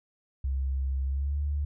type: tone with pitch glide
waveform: sine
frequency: 66.9 to 72.53 Hz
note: C2 to D2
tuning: +39 to -21 cents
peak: -26 dBFS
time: 0.44-1.65 s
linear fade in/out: 5 ms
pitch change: +140 cents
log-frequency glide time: 1.06-1.39 s
effects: none